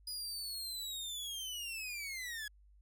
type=linear sweep; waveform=sawtooth; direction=down; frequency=4978 to 1661.2 Hz; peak=-37 dBFS; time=0.07-2.48 s; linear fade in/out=5 ms; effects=added 50 Hz sine -60 dBFS peak until 2.81 s